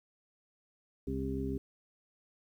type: harmonic tone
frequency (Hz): 66.6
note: C2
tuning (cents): +31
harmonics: 1 / 2 / 3 / 4 / 6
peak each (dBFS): -39 / -41 / -41 / -37 / -39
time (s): 1.07-1.58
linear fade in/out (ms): 5
effects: 11-bit